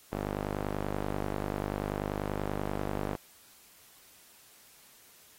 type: tone with band-pass filter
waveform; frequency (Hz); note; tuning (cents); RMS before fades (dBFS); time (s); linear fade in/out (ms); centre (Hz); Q
sawtooth; 50.3; G1; +45; -35; 0.12-3.16; 10; 520; 0.61
effects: white hiss -58 dBFS RMS until 5.38 s + AAC 48 kbps